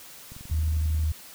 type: click train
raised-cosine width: 5 ms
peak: -31 dBFS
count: 17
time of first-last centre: 0.32-1.037 s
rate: 22.3 Hz
type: tone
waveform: sine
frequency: 77.9 Hz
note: D#2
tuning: 3 cents sharp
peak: -22 dBFS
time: 0.51-1.12 s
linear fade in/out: 5 ms
effects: white hiss -46 dBFS RMS until 1.34 s